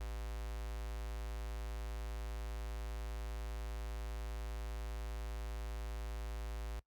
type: tone with notch filter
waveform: square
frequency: 55 Hz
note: A1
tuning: in tune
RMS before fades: -42 dBFS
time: 0-6.8 s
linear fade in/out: 10 ms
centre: 200 Hz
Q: 0.73
effects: noise-tail reverb RT60 0.1 s tail -21 dB re dry